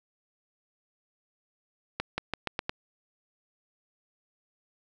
accelerating click train, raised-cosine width 0.3 ms, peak -13 dBFS, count 6, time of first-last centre 2-2.694 s, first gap 180 ms, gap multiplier 0.87, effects none

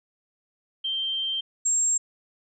sine tone pair in turn, 3145 / 7480 Hz, G7 / A#8, +5 / +5 cents, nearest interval octave + minor third, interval 1500 cents, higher second, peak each -25 / -20 dBFS, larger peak second, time 0.84-1.41 / 1.65-1.98 s, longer first, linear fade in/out 10 ms, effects none

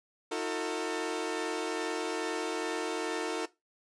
sawtooth tone cluster, 318.3 / 360.7 / 450.3 Hz, D#4 / F#4 / A4, +39 / -44 / +40 cents, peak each -33 / -33 / -30 dBFS, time 0.31-3.46 s, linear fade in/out 10 ms, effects noise-tail reverb RT60 0.2 s tail -17 dB re dry + resampled to 22050 Hz

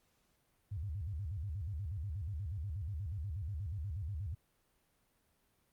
sine tone with vibrato, 87.31 Hz, F2, in tune, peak -37 dBFS, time 0.71-4.35 s, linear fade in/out 10 ms, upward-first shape square, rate 8.3 Hz, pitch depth 270 cents each way, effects pink hiss -75 dBFS RMS until 5.72 s + Opus 48 kbps

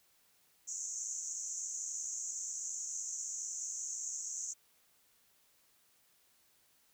white band-pass noise, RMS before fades -41 dBFS, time 0.67-4.54 s, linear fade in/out 20 ms, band 6100 to 7300 Hz, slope 96 dB/octave, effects white hiss -70 dBFS RMS until 6.93 s

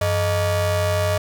45% pulse ring-modulated tone, 261.6 Hz, C4, in tune, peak -15 dBFS, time 0.01-1.18 s, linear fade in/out 5 ms, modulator 356 Hz, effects 9-bit

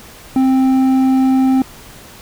sine tone with hard clipping, 262.8 Hz, C4, 8 cents sharp, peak -11 dBFS, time 0.36-1.62 s, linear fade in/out 2 ms, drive 6 dB, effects pink hiss -38 dBFS RMS until 2.21 s

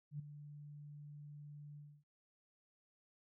sine tone with ADSR envelope, 146.83 Hz, D3, in tune, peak -39 dBFS, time 0.11-2.04 s, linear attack 84 ms, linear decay 9 ms, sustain -11 dB, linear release 270 ms, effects none

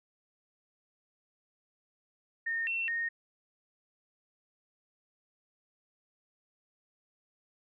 sine tone with pitch steps, 1832 / 2705 / 1850 Hz, A#6 / E7 / A#6, -31 / +44 / -14 cents, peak -30 dBFS, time 2.46-3.09 s, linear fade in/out 10 ms, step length 210 ms, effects none

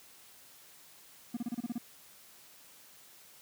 triangle tone bursts, 237.8 Hz, A#3, 35 cents sharp, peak -30 dBFS, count 8, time 1.34-1.782 s, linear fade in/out 5 ms, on 29 ms, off 30 ms, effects white hiss -57 dBFS RMS until 3.41 s + high-pass 80 Hz 12 dB/octave

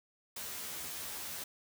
white noise with comb filter, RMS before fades -42 dBFS, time 0.36-1.44 s, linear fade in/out 5 ms, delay 13 ms, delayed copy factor +0.9, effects none

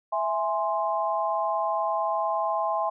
sine chord, E augmented, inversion none, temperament equal, 659.3 / 830.6 / 1046.5 Hz, E5 / G#5 / B#5, 0 / 0 / 0 cents, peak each -28 dBFS, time 0.12-2.9 s, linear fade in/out 10 ms, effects none

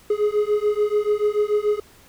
triangle beating tone pair, 415.3 / 422.2 Hz, G#4 / G#4, 0 / +29 cents, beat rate 6.9 Hz, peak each -19 dBFS, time 0.1-1.8 s, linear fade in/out 5 ms, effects pink hiss -51 dBFS RMS until 2.08 s

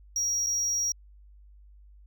triangle tone with dropouts, 5680 Hz, F8, 28 cents sharp, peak -24 dBFS, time 0.16-0.92 s, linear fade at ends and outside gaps 2 ms, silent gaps 0.464-0.468 s, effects added 50 Hz sine -50 dBFS peak until 2.06 s

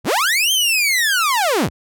sawtooth linear two-way sweep, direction up then down, 41.2 to 3193 to 41.2 Hz, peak -11 dBFS, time 0.04-1.7 s, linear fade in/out 50 ms, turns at 0.52 s, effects none

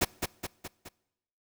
pink noise with echo, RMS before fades -25 dBFS, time 0.01-0.05 s, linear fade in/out 10 ms, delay 210 ms, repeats 4, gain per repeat -5 dB, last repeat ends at 0.89 s, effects noise-tail reverb RT60 0.9 s tail -23 dB re dry

